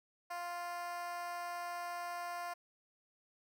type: tone with high-pass filter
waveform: 10% pulse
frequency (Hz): 349.2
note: F4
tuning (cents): 0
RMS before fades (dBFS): -42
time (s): 0.3-2.54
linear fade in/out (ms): 10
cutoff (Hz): 790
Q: 5
effects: none